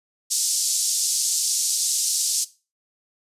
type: band-pass noise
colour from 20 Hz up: white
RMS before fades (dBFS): -23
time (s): 0.3-2.45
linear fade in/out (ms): 20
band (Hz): 4900 to 8900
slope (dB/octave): 24
effects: noise-tail reverb RT60 0.3 s tail -17 dB re dry + resampled to 32000 Hz